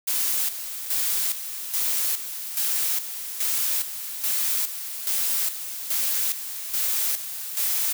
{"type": "noise with tremolo", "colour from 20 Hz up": "blue", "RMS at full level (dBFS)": -24, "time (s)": [0.07, 7.93], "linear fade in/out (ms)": 10, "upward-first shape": "square", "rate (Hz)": 1.2, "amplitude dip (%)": 65, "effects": []}